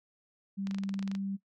sine tone, 196 Hz, G3, in tune, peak -32 dBFS, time 0.57-1.37 s, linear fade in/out 20 ms
clicks, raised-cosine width 0.2 ms, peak -26 dBFS, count 12, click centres 0.671 / 0.711 / 0.746 / 0.785 / 0.836 / 0.892 / 0.941 / 0.992 / 1.027 / 1.077 / 1.115 / 1.151 s
effects noise-tail reverb RT60 0.1 s tail -19 dB re dry

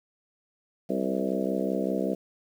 harmonic tone with a mistuned harmonic, 65.2 Hz, C2, 5 cents flat, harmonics 3 / 4 / 5 / 6 / 7 / 8 / 9 / 10, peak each -31 / -32 / -33 / -34 / -34 / -35 / -36 / -36 dBFS, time 0.89-2.15 s, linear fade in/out 10 ms, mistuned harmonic 8, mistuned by -24 cents, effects 9-bit

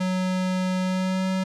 square tone with pitch glide, 185 to 188.13 Hz, F#3 to F#3, 0 to +29 cents, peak -23 dBFS, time 0-1.44 s, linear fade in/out 10 ms, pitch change +29 cents, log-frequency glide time 0.81-1.28 s, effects low-pass 7000 Hz 12 dB/octave

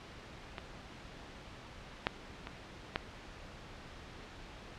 clicks, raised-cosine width 0.3 ms, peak -23 / -12 / -25 / -14 dBFS, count 4, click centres 0.582 / 2.069 / 2.471 / 2.959 s, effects pink hiss -50 dBFS RMS until 4.78 s + low-pass 4000 Hz 12 dB/octave

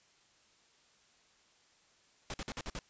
pink noise bursts, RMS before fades -40 dBFS, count 6, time 2.3-2.789 s, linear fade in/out 0 ms, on 39 ms, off 51 ms, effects white hiss -67 dBFS RMS until 2.89 s + resampled to 16000 Hz

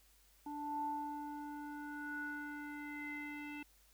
square tone with low-pass filter sweep, 293.7 Hz, D4, in tune, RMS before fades -44 dBFS, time 0.46-3.63 s, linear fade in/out 5 ms, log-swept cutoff 770 to 2500 Hz, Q 9, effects added 50 Hz sine -69 dBFS peak until 3.93 s + white hiss -69 dBFS RMS until 3.93 s

